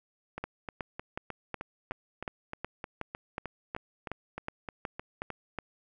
two click trains, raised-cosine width 0.5 ms, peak -22 / -19 dBFS, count 17 / 15, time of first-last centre 0.38-5.303 / 0.44-5.587 s, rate 3.25 / 2.72 Hz, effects none

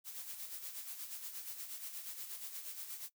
blue noise with tremolo, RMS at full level -44 dBFS, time 0.04-3.1 s, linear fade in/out 50 ms, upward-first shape sine, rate 8.4 Hz, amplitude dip 55%, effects noise-tail reverb RT60 0.1 s tail -20 dB re dry

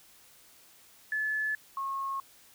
sine tone pair in turn, 1726 / 1087.3 Hz, A6 / C#6, -34 / -34 cents, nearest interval minor sixth, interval 800 cents, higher first, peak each -28 / -31 dBFS, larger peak first, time 1.12-1.55 / 1.77-2.2 s, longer neither, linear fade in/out 2 ms, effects white hiss -58 dBFS RMS until 2.54 s

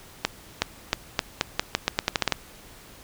accelerating click train, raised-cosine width 0.2 ms, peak -3 dBFS, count 14, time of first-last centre 0.25-2.323 s, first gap 370 ms, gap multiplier 0.84, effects pink hiss -48 dBFS RMS until 3.03 s

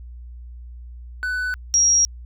triangle / sine tone pair in turn, 1496 / 5648 Hz, F#6 / F8, +19 / +19 cents, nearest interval octave + major seventh, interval 2300 cents, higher second, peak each -20 / -13 dBFS, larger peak second, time 1.23-1.54 / 1.74-2.05 s, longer neither, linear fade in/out 0 ms, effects added 60 Hz sine -35 dBFS peak until 2.25 s

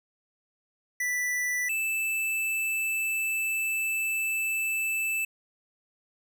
square tone pair in turn, 1975.5 / 2637 Hz, B6 / E7, 0 / 0 cents, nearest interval perfect fourth, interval 500 cents, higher second, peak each -27 dBFS, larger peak neither, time 1-1.69 / 1.69-5.25 s, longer second, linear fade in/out 5 ms, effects none

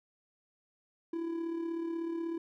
triangle tone with amplitude modulation, 333.2 Hz, E4, 19 cents sharp, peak -29 dBFS, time 1.13-2.38 s, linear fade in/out 5 ms, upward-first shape sine, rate 36.3 Hz, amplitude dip 50%, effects none

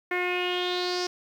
sawtooth tone with low-pass filter sweep, 359 Hz, F4, 48 cents sharp, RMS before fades -28 dBFS, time 0.11-1.07 s, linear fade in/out 5 ms, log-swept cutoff 2000 to 5400 Hz, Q 5.8, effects 9-bit

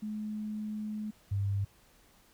sine tone pair in turn, 213 / 99.57 Hz, G#3 / G2, +44 / +28 cents, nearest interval octave + minor second, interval 1316 cents, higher first, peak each -34 / -28 dBFS, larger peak second, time 0.02-1.11 / 1.31-1.65 s, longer first, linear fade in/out 10 ms, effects pink hiss -63 dBFS RMS until 2.33 s

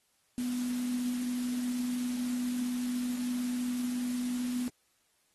sine tone in noise, 246.9 Hz, B3, in tune, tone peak -30 dBFS, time 0.38-4.68 s, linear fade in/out 0 ms, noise white, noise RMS -45 dBFS, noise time 0.38-4.68 s, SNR +12 dB, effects white hiss -72 dBFS RMS until 5.34 s + AAC 32 kbps

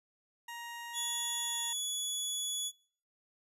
20% pulse tone with pitch glide, 941 to 934 Hz, A#5 to A#5, +16 to +3 cents, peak -37 dBFS, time 0.48-1.73 s, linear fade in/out 5 ms, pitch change -13 cents, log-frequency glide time 1.42-1.61 s
20% pulse tone, 3400 Hz, G#7, 40 cents sharp, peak -28 dBFS, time 0.93-2.72 s, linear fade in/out 50 ms
effects noise-tail reverb RT60 0.5 s tail -25 dB re dry + resampled to 32000 Hz

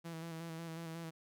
sawtooth tone with vibrato, 164.7 Hz, E3, 1 cent flat, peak -39 dBFS, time 0.04-1.11 s, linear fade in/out 20 ms, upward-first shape square, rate 5.5 Hz, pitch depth 27 cents each way, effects none

